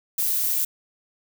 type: noise with amplitude modulation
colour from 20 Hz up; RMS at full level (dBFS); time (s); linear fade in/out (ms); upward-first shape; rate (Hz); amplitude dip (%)
violet; -21; 0.18-0.65; 5; sine; 172; 50
effects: none